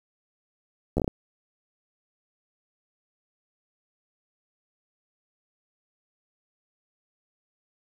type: slowing click train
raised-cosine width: 2 ms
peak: -12 dBFS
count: 6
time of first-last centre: 0.97-1.079 s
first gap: 12 ms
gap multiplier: 1.3
effects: 8-bit